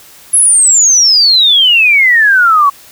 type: exponential sweep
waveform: sine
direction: down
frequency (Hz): 11060 to 1100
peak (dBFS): -4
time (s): 0.33-2.7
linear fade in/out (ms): 10
effects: white hiss -38 dBFS RMS until 2.91 s